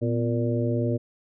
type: harmonic tone with a mistuned harmonic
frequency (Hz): 117.1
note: A#2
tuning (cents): +8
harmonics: 1 / 2 / 3 / 4 / 5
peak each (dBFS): -25 / -28 / -30 / -31 / -32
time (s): 0.01-0.98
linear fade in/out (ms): 20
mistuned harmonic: 2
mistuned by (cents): +97
effects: none